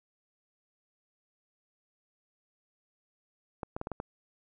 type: clicks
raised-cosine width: 1 ms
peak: -21 dBFS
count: 6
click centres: 3.632 / 3.765 / 3.814 / 3.871 / 3.917 / 4.001 s
effects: none